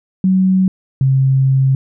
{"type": "tone pair in turn", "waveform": "sine", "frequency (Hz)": [187.9, 133.71], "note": ["F#3", "C3"], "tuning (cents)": [27, 38], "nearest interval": "tritone", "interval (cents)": 589, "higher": "first", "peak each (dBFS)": -9, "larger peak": "neither", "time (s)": [[0.24, 0.68], [1.01, 1.75]], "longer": "second", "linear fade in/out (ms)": 2, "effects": []}